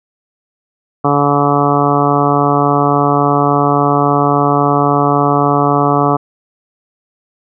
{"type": "harmonic tone", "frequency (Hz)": 143.6, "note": "D3", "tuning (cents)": -39, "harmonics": [1, 2, 3, 4, 5, 6, 7, 8, 9], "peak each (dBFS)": [-17, -16, -17, -21, -16, -20, -21, -16, -22], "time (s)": [1.04, 6.17], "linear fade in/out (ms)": 10, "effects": []}